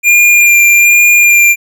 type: tone with vibrato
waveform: square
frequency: 2399 Hz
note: D7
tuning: 36 cents sharp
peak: -4 dBFS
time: 0.03-1.56 s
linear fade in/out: 50 ms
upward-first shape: sine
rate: 1.2 Hz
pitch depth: 13 cents each way
effects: none